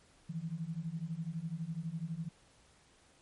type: beating tone pair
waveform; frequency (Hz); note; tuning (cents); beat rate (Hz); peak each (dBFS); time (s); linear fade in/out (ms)
sine; 157 / 169; D#3 / E3; +16 / +43; 12; -40 / -39; 0.29-2.29; 10
effects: pink hiss -65 dBFS RMS until 3.21 s + MP3 48 kbps